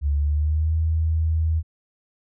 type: tone with pitch glide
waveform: sine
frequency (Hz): 71.8 to 80.13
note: D2 to E2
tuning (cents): -39 to -49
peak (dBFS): -18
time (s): 0.01-1.63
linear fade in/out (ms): 50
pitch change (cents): +190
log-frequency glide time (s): 0.15-0.75
effects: none